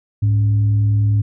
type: tone with frequency modulation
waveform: sine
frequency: 105 Hz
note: G#2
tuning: 19 cents sharp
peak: -12 dBFS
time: 0.22-1.22 s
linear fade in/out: 10 ms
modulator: 170 Hz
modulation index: 0.21
effects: none